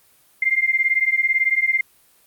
sine beating tone pair, 2093 / 2111 Hz, C7 / C7, 0 / +15 cents, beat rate 18 Hz, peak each -19 / -19 dBFS, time 0.42-1.81 s, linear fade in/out 5 ms, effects white hiss -56 dBFS RMS until 2.26 s + Opus 32 kbps

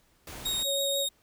pink noise, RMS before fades -42 dBFS, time 0.27-0.63 s, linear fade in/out 2 ms
sawtooth tone with vibrato, 3747 Hz, A#7, 8 cents sharp, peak -25 dBFS, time 0.45-1.09 s, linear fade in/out 10 ms, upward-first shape triangle, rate 6.1 Hz, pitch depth 15 cents each way
sine tone, 554.4 Hz, C#5, in tune, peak -30 dBFS, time 0.64-1.07 s, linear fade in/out 50 ms
effects pink hiss -66 dBFS RMS until 1.22 s

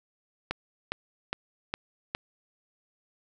click train, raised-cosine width 0.3 ms, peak -13 dBFS, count 5, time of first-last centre 0.51-2.149 s, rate 2.44 Hz, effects none

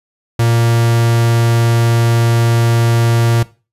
45% pulse tone, 116.54 Hz, A#2, in tune, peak -10 dBFS, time 0.39-3.43 s, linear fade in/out 5 ms, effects noise-tail reverb RT60 0.3 s tail -18 dB re dry + resampled to 32000 Hz

